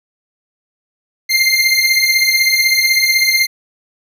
25% pulse beating tone pair, 2093 / 2109 Hz, C7 / C7, 0 / +13 cents, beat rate 16 Hz, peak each -10 dBFS, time 1.29-3.47 s, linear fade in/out 20 ms, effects none

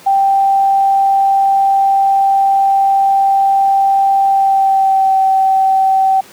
sine tone with pitch glide, 784 to 769.2 Hz, G5 to G5, 0 to -33 cents, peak -8 dBFS, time 0.06-6.21 s, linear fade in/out 10 ms, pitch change -33 cents, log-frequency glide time 4.26-5.17 s, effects pink hiss -39 dBFS RMS until 6.32 s + high-pass 200 Hz 12 dB/octave

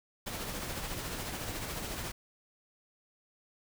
pink noise with tremolo, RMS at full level -37 dBFS, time 0.26-2.12 s, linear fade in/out 10 ms, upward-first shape sine, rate 14 Hz, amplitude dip 35%, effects none

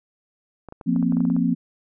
clicks, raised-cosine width 1 ms, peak -24 dBFS, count 11, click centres 0.687 / 0.724 / 0.812 / 0.962 / 1.027 / 1.123 / 1.17 / 1.205 / 1.252 / 1.301 / 1.365 s
sine chord, F suspended fourth, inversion none, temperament equal, 174.61 / 233.1 / 261.6 Hz, F3 / Bb3 / C4, 0 / 0 / 0 cents, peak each -22 dBFS, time 0.86-1.55 s, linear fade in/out 20 ms
effects none

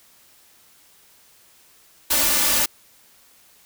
white noise with comb filter, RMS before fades -19 dBFS, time 2.1-2.66 s, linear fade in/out 10 ms, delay 3.4 ms, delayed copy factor +0.95, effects white hiss -54 dBFS RMS until 3.65 s

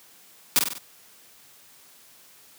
white noise with echo, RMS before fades -18 dBFS, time 0.56-0.59 s, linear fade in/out 0 ms, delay 48 ms, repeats 4, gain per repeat -5 dB, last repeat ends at 0.782 s, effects white hiss -53 dBFS RMS until 2.58 s + high-pass 100 Hz 12 dB/octave

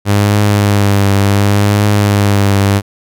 sawtooth tone with vibrato, 101.3 Hz, G#2, 43 cents flat, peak -4 dBFS, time 0.05-2.82 s, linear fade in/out 50 ms, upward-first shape triangle, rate 0.69 Hz, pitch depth 41 cents each way, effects none

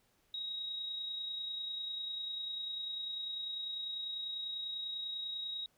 sine tone with amplitude modulation, 3800 Hz, A#7, 33 cents sharp, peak -36 dBFS, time 0.34-5.66 s, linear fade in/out 2 ms, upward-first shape sine, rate 30.1 Hz, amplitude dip 35%, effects pink hiss -73 dBFS RMS until 5.77 s

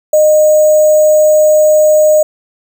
sine tone with sample-and-hold, 613 Hz, D#5, 26 cents flat, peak -4 dBFS, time 0.13-2.23 s, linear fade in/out 5 ms, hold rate 7350 Hz, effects none

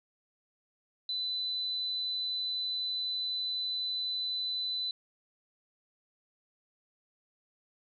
sine tone, 4004 Hz, B7, 23 cents sharp, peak -31 dBFS, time 1.09-4.91 s, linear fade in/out 2 ms, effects none

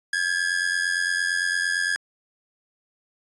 45% pulse ring-modulated tone, 1661.2 Hz, G#6, in tune, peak -19 dBFS, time 0.13-1.96 s, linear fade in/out 0 ms, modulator 44.4 Hz, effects resampled to 24000 Hz

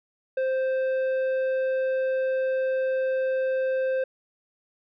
sine tone with tanh clipping, 523.3 Hz, C5, in tune, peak -24 dBFS, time 0.37-4.04 s, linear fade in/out 5 ms, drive 8 dB, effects none

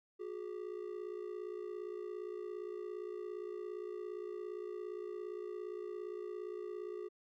triangle ring-modulated tone, 392 Hz, G4, in tune, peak -36 dBFS, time 0.19-7.09 s, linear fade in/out 20 ms, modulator 28.7 Hz, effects none

